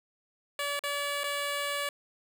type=tone with dropouts; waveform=10% pulse; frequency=573 Hz; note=D5; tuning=43 cents flat; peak=-22 dBFS; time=0.59-1.89 s; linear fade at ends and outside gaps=2 ms; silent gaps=0.793-0.837 / 1.235-1.24 s; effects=none